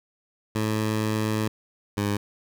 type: tone pair in turn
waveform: 15% pulse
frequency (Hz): 108.4 / 102.32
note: A2 / G#2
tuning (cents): -25 / -25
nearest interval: minor second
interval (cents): 100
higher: first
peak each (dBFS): -17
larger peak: neither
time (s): 0.55-1.48 / 1.97-2.17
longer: first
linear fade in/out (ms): 5
effects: none